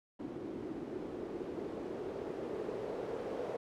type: noise with low-pass filter sweep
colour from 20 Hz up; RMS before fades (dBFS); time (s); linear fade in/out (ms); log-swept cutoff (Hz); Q
blue; -41; 0.19-3.57; 10; 310 to 480; 3.2
effects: none